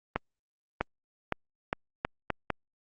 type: accelerating click train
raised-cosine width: 0.5 ms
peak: -12 dBFS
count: 7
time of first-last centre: 0.16-2.503 s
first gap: 650 ms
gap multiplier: 0.79
effects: Opus 32 kbps